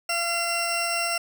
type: tone pair together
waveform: 20% pulse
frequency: 684.2 / 2732 Hz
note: F5 / F7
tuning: -36 / -39 cents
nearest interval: 2 octaves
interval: 2397 cents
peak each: -22 dBFS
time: 0.09-1.18 s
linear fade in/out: 5 ms
effects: none